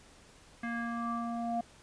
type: tone with low-pass filter sweep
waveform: square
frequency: 233.9 Hz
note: A#3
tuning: 6 cents sharp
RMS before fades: -35 dBFS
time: 0.63-1.61 s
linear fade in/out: 5 ms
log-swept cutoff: 1900 to 710 Hz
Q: 5.9
effects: pink hiss -58 dBFS RMS until 1.82 s + resampled to 22050 Hz